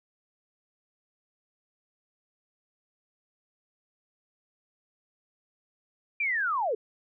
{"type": "linear sweep", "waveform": "sine", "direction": "down", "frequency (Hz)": [2417, 396.2], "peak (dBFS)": -25, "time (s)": [6.2, 6.75], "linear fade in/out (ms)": 5, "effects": []}